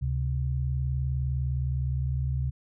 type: tone pair together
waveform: sine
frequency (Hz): 71.2 / 130.81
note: C#2 / C3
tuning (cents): +47 / 0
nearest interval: major seventh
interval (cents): 1053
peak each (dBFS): -28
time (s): 0.01-2.51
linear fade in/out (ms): 20
effects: none